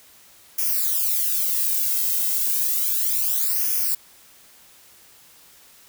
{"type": "noise with flanger", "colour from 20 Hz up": "violet", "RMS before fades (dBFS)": -22, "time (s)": [0.58, 3.95], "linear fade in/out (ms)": 5, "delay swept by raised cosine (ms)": [0.25, 1.75], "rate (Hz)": 0.32, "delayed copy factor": -1, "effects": ["white hiss -51 dBFS RMS until 5.88 s"]}